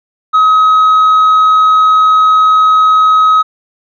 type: tone with tanh clipping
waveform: sine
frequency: 1271 Hz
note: D#6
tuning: 36 cents sharp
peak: -5 dBFS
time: 0.33-3.43 s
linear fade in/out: 20 ms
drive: 2 dB
effects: none